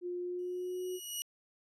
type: tone with pitch glide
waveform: sine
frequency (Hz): 355.2 to 365.8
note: F4 to F#4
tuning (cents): +29 to -20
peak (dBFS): -35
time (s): 0.01-1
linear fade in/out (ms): 50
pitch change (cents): +51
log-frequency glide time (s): 0.19-0.87
type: tone with exponential growth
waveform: 15% pulse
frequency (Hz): 2908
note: F#7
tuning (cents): -31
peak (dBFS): -27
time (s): 0.39-1.22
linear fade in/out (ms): 0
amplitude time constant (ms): 180
effects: resampled to 32000 Hz